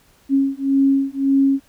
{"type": "beating tone pair", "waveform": "sine", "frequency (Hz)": [272.4, 274.2], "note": ["C#4", "C#4"], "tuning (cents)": [-30, -19], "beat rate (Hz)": 1.8, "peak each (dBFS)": -17, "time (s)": [0.29, 1.6], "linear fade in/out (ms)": 50, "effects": ["pink hiss -55 dBFS RMS until 1.68 s"]}